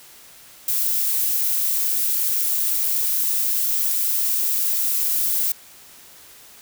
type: noise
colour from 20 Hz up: violet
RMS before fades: -21 dBFS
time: 0.68-5.52 s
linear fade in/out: 2 ms
effects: white hiss -46 dBFS RMS until 6.61 s